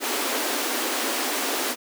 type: high-pass noise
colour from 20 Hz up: pink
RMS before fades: -26 dBFS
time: 0-1.76 s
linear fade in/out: 50 ms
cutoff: 240 Hz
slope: 96 dB/octave
effects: none